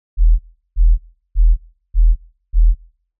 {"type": "tone bursts", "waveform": "sine", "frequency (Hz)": 40.53, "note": "E1", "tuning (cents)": -29, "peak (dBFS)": -6, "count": 5, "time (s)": [0.17, 2.75], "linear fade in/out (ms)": 50, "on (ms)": 220, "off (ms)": 370, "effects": ["noise-tail reverb RT60 0.7 s tail -26 dB re dry"]}